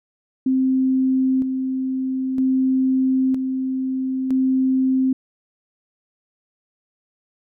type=tone with tremolo; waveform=sine; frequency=261.6 Hz; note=C4; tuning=in tune; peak=-15 dBFS; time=0.46-5.13 s; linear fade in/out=5 ms; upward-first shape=square; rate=0.52 Hz; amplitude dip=45%; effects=none